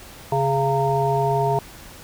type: harmonic tone with a mistuned harmonic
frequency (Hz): 137.7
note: C#3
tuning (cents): -11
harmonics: 1 / 3 / 5 / 7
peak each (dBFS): -23 / -23 / -23 / -23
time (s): 0.32-1.59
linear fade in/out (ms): 2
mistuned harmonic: 7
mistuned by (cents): -81
effects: pink hiss -42 dBFS RMS until 2.03 s